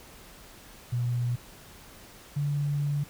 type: tone pair in turn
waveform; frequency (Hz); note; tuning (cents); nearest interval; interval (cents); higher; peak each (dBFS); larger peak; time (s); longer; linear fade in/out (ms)
sine; 121.5 / 144.49; B2 / D3; -28 / -28; minor third; 300; second; -25; neither; 0.92-1.36 / 2.36-3.04; second; 10
effects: pink hiss -50 dBFS RMS until 3.09 s